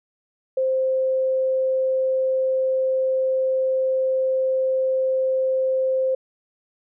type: tone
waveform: sine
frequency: 523.3 Hz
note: C5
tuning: in tune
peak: -18 dBFS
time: 0.57-6.15 s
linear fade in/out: 5 ms
effects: none